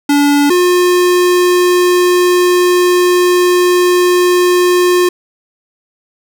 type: tone pair in turn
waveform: square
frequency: 287.4 / 357.8 Hz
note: D4 / F4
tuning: -37 / +42 cents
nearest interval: major third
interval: 379 cents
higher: second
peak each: -8 dBFS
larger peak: neither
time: 0.09-0.5 / 0.5-5.09 s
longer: second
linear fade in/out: 5 ms
effects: none